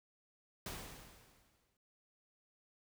pink noise with exponential decay, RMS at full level -43 dBFS, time 0.66-1.77 s, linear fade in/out 2 ms, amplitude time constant 240 ms, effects noise-tail reverb RT60 0.1 s tail -26 dB re dry

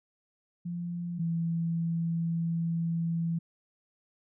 sine tone pair in turn, 173.2 / 166.75 Hz, F3 / E3, -14 / +20 cents, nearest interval minor second, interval 66 cents, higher first, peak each -32 / -27 dBFS, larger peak second, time 0.65-1.19 / 1.19-3.39 s, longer second, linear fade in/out 10 ms, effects none

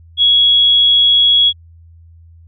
sine tone, 3338 Hz, G#7, 8 cents sharp, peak -7 dBFS, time 0.17-1.53 s, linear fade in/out 50 ms, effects added 83 Hz sine -39 dBFS peak until 2.47 s

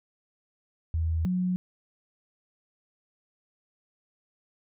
sine tone pair in turn, 81.3 / 182.05 Hz, E2 / F#3, -23 / -28 cents, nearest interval octave + major second, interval 1395 cents, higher second, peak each -24 dBFS, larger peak neither, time 0.94-1.25 / 1.25-1.56 s, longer neither, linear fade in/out 0 ms, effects none

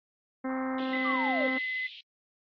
harmonic tone, 261.6 Hz, C4, in tune, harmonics 1 / 2 / 3 / 4 / 5 / 6 / 7 / 8, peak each -31 / -37 / -41 / -43 / -45 / -47 / -48 / -49 dBFS, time 0.44-1.58 s, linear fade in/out 10 ms
pink band-pass noise, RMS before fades -47 dBFS, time 0.78-2.01 s, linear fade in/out 5 ms, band 2700 to 3800 Hz, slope 48 dB/octave
sine tone, 2029 Hz, B6, 46 cents sharp, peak -30 dBFS, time 0.93-1.87 s, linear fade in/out 5 ms
sine linear sweep, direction down, 1227 to 485.8 Hz, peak -30 dBFS, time 1.04-1.48 s, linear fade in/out 20 ms
effects AAC 32 kbps

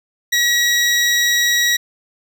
20% pulse tone, 1915 Hz, A#6, 46 cents sharp, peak -8 dBFS, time 0.32-1.77 s, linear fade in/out 10 ms, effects none

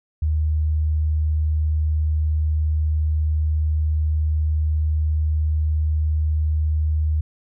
sine tone, 77.1 Hz, D#2, 15 cents flat, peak -17 dBFS, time 0.22-7.21 s, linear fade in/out 5 ms, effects none

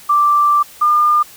sine tone pair in turn, 1174.7 / 1205.6 Hz, D6 / D6, 0 / +45 cents, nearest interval unison, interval 45 cents, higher second, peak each -9 dBFS, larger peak neither, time 0.09-0.63 / 0.81-1.23 s, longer first, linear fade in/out 10 ms, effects white hiss -40 dBFS RMS until 1.36 s

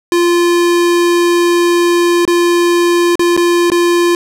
square tone with dropouts, 346.9 Hz, F4, 12 cents flat, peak -9 dBFS, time 0.12-4.15 s, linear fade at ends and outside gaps 1 ms, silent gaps 2.252-2.277 / 3.155-3.194 / 3.366-3.375 / 3.701-3.718 s, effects low-pass 12000 Hz 12 dB/octave + 8-bit

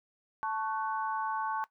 sine chord, F# minor, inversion first, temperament equal with one note detuned, 880 / 1108.7 / 1499.8 Hz, A5 / C#6 / F#6, 0 / 0 / +23 cents, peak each -33 / -35 / -39 dBFS, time 0.43-1.64 s, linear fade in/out 0 ms, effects noise-tail reverb RT60 0.1 s tail -18 dB re dry

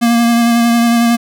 square tone with vibrato, 234.4 Hz, A#3, 10 cents sharp, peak -9 dBFS, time 0.01-1.17 s, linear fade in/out 20 ms, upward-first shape triangle, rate 11 Hz, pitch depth 22 cents each way, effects none

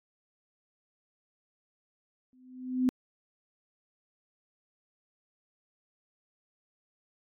sine tone with exponential growth, 254.8 Hz, C4, 46 cents flat, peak -20 dBFS, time 2.33-2.89 s, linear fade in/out 0 ms, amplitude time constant 120 ms, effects AAC 48 kbps

